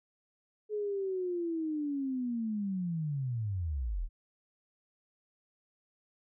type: linear sweep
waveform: sine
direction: down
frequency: 427.5 to 32.7 Hz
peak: -31 dBFS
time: 0.69-4.09 s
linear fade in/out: 50 ms
effects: none